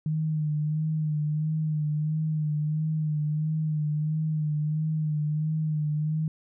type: tone with vibrato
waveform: sine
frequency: 153.6 Hz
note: D#3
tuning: 22 cents flat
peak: -24 dBFS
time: 0.06-6.28 s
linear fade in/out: 2 ms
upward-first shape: sine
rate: 1.5 Hz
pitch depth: 39 cents each way
effects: none